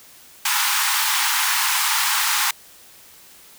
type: high-pass noise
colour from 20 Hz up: pink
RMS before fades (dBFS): -20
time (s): 0.45-2.51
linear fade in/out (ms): 5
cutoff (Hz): 830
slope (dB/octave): 96
effects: white hiss -47 dBFS RMS until 3.58 s